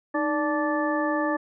harmonic tone with a mistuned harmonic, 291.9 Hz, D4, 10 cents flat, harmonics 1 / 2 / 3 / 4 / 6, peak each -26 / -28 / -31 / -31 / -31 dBFS, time 0.14-1.37 s, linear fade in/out 10 ms, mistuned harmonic 1, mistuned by +93 cents, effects none

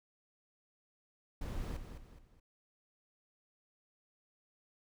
brown noise with echo, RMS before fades -39 dBFS, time 1.41-1.77 s, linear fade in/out 5 ms, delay 210 ms, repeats 3, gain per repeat -8 dB, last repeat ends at 2.4 s, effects none

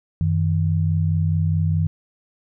sine tone pair together, 93.4 / 158.17 Hz, F#2 / D#3, +17 / +29 cents, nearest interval major sixth, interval 912 cents, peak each -19 / -20 dBFS, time 0.21-1.87 s, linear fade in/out 0 ms, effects none

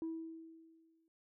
sine tone with exponential decay, 325.5 Hz, E4, 22 cents flat, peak -34 dBFS, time 0.02-1.08 s, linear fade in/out 1 ms, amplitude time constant 230 ms, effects noise-tail reverb RT60 0.2 s tail -17 dB re dry + tanh soft clip ceiling -35 dBFS

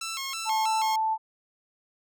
10% pulse tone with vibrato, 1200 Hz, D6, 37 cents sharp, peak -23 dBFS, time 0.01-0.96 s, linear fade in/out 5 ms, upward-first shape square, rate 3.1 Hz, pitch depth 180 cents each way
sine tone, 880 Hz, A5, in tune, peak -23 dBFS, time 0.45-1.18 s, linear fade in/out 50 ms
effects none

